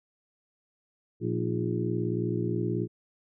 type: harmonic tone with a mistuned harmonic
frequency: 58.7 Hz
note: A#1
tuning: 13 cents sharp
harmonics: 2 / 3 / 4 / 5 / 6 / 7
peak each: -31 / -33 / -38 / -35 / -32 / -36 dBFS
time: 1.2-2.88 s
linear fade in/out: 50 ms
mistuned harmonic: 5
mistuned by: +89 cents
effects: none